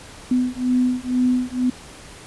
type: beating tone pair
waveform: sine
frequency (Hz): 250 / 252.1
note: B3 / B3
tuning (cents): +21 / +36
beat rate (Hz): 2.1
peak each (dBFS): -20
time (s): 0.31-1.7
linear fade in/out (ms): 5
effects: pink hiss -41 dBFS RMS until 2.26 s + resampled to 24000 Hz